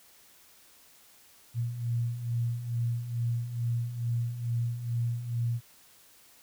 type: beating tone pair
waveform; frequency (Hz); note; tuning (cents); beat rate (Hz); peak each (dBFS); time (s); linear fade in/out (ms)
sine; 116.54 / 118.84; A#2 / A#2; 0 / +34; 2.3; -35 / -29; 1.54-5.61; 50
effects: white hiss -58 dBFS RMS until 6.42 s